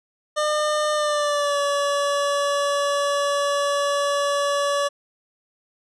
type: tone with pitch glide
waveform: 25% pulse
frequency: 604 to 570.1 Hz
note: D5 to C#5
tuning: +48 to +48 cents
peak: -16 dBFS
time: 0.36-4.89 s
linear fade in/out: 20 ms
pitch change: -100 cents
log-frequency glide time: 0.94-1.59 s
effects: resampled to 22050 Hz